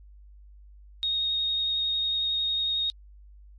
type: tone with vibrato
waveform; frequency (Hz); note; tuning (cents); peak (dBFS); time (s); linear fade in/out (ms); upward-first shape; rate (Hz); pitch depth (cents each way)
sine; 3729; A#7; 0; -24; 1.03-2.9; 0; triangle; 11; 11
effects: added 50 Hz sine -47 dBFS peak until 3.58 s + MP3 48 kbps